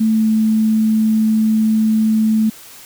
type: tone with pitch glide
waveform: sine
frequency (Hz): 220.2 to 218.8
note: A3 to A3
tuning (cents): +2 to -9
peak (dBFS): -11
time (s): 0-2.5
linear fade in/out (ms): 10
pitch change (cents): -11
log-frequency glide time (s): 0.14-0.29
effects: white hiss -39 dBFS RMS until 2.85 s